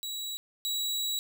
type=tone pair in turn; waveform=sawtooth; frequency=3893 / 3893 Hz; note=B7 / B7; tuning=-26 / -26 cents; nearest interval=unison; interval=0 cents; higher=neither; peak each=-31 / -26 dBFS; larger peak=second; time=0.03-0.37 / 0.65-1.19 s; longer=second; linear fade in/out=0 ms; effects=none